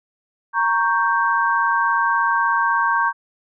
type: chord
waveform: sine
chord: G diminished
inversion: first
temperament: equal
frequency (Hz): 932.3 / 1108.7 / 1568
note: Bb5 / Db6 / G6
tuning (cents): 0 / 0 / 0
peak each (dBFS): -20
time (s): 0.53-3.13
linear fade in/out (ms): 50
effects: none